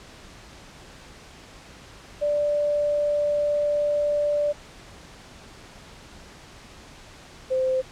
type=tone pair in turn; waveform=sine; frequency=587.3 / 519.5 Hz; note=D5 / C5; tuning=0 / -12 cents; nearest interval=major second; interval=212 cents; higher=first; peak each=-20 dBFS; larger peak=neither; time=2.21-4.53 / 7.5-7.82 s; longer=first; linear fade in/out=20 ms; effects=pink hiss -46 dBFS RMS until 7.91 s + low-pass 7000 Hz 12 dB/octave